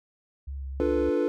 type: tone with vibrato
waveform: sine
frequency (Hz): 68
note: C#2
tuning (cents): -33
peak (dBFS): -32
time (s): 0.47-1.1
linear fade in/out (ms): 10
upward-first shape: sine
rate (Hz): 3.4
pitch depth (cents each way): 27
type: chord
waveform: triangle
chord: B half-diminished seventh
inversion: first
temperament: equal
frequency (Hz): 293.7 / 349.2 / 440 / 493.9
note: D4 / F4 / A4 / B4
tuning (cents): 0 / 0 / 0 / 0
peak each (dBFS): -26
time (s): 0.8-1.28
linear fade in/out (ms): 0
effects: none